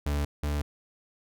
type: tone pair in turn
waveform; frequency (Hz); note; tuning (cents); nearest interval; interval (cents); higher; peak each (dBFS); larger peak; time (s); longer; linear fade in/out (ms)
40% pulse; 72.6 / 73.36; D2 / D2; -19 / -1; unison; 18; second; -25 / -26; first; 0.06-0.25 / 0.43-0.62; neither; 5
effects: none